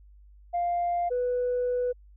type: tone pair in turn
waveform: sine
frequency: 698.5 / 493.9 Hz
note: F5 / B4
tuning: 0 / 0 cents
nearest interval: tritone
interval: 600 cents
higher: first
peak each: -23 dBFS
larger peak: neither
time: 0.53-1.1 / 1.1-1.93 s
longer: second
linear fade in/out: 20 ms
effects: tanh soft clip ceiling -21 dBFS + added 50 Hz sine -50 dBFS peak until 2.16 s